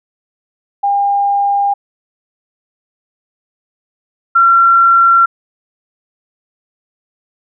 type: tone pair in turn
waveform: sine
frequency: 804 / 1364.7 Hz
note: G5 / F6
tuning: +44 / -40 cents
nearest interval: major sixth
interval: 916 cents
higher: second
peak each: -10 / -5 dBFS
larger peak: second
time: 0.83-1.74 / 4.35-5.26 s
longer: neither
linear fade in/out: 10 ms
effects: none